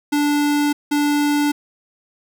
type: tone pair in turn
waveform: square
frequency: 292.2 / 292.2 Hz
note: D4 / D4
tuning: -9 / -9 cents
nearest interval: unison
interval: 0 cents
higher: neither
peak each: -16 dBFS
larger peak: neither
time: 0.12-0.73 / 0.91-1.52 s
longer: neither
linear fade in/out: 10 ms
effects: none